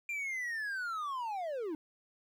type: linear sweep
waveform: triangle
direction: down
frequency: 2399 to 290.5 Hz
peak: -33 dBFS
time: 0.09-1.75 s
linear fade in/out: 2 ms
effects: 12-bit